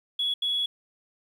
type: tone bursts at uneven times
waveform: sine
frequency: 3370 Hz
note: G#7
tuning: 25 cents sharp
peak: -23 dBFS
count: 2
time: 0.19-0.34 / 0.42-0.66 s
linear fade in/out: 5 ms
effects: tanh soft clip ceiling -19 dBFS + 9-bit